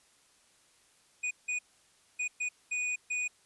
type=tone bursts at uneven times; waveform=square; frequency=2472 Hz; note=D#7; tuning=12 cents flat; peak=-31 dBFS; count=6; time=1.23-1.31 / 1.48-1.59 / 2.19-2.28 / 2.4-2.49 / 2.71-2.96 / 3.1-3.28 s; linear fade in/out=10 ms; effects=white hiss -65 dBFS RMS until 3.45 s + resampled to 24000 Hz